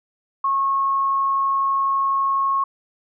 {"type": "tone", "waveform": "sine", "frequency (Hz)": 1092, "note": "C#6", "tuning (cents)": -26, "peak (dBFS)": -17, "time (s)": [0.44, 2.64], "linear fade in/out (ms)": 5, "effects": []}